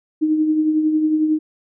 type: tone with tremolo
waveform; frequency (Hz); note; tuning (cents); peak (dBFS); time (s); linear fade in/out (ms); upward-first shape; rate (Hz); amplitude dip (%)
sine; 310; D#4; -6; -12; 0.21-1.39; 20; triangle; 11; 50
effects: none